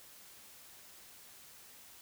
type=silence; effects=white hiss -56 dBFS RMS until 2.01 s